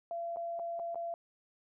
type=tone with dropouts; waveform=sine; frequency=680 Hz; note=F5; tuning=46 cents flat; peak=-35 dBFS; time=0.11-1.14 s; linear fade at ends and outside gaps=1 ms; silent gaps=0.361-0.369 / 0.592-0.596 / 0.793-0.797 / 0.946-0.956 s; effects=none